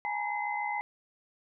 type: tone cluster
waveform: sine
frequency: 831 / 898 / 957 / 2052 Hz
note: G#5 / A5 / A#5 / C7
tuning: +1 / +35 / +45 / -34 cents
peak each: -33 / -40 / -39 / -35 dBFS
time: 0.05-0.81 s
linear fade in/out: 0 ms
effects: none